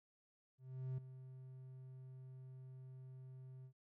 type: tone with ADSR envelope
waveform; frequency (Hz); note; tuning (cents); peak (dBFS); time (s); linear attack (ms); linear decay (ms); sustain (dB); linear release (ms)
triangle; 130; C3; -11; -37; 0.58-3.73; 400; 5; -13; 82
effects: none